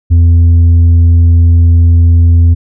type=tone with tanh clipping; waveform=triangle; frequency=84.3 Hz; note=E2; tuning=39 cents sharp; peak=-3 dBFS; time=0.1-2.55 s; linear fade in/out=20 ms; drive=8 dB; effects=none

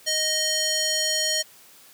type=tone with band-pass filter; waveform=square; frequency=622.3 Hz; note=D#5; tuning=in tune; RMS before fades=-24 dBFS; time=0.06-1.43 s; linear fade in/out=20 ms; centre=5700 Hz; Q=1.5; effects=white hiss -51 dBFS RMS until 1.93 s + high-pass 100 Hz 12 dB/octave

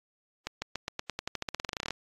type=accelerating click train; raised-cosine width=0.2 ms; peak=-15 dBFS; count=22; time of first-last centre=0.47-1.907 s; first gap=150 ms; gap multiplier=0.91; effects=AAC 32 kbps

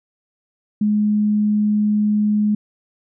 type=tone; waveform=sine; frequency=210 Hz; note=G#3; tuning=19 cents sharp; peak=-14 dBFS; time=0.81-2.55 s; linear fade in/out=5 ms; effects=none

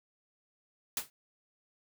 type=noise with exponential decay; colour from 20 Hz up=white; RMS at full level=-29 dBFS; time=0.97-1.1 s; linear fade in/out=1 ms; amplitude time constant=27 ms; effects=none

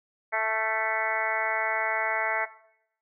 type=harmonic tone with a mistuned harmonic; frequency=220 Hz; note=A3; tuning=in tune; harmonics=2 / 3 / 4 / 5 / 6 / 7 / 8 / 9 / 10; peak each=-41 / -30 / -31 / -38 / -34 / -34 / -35 / -31 / -33 dBFS; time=0.32-2.46 s; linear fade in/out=20 ms; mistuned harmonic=6; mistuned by=+22 cents; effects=noise-tail reverb RT60 0.7 s tail -17 dB re dry

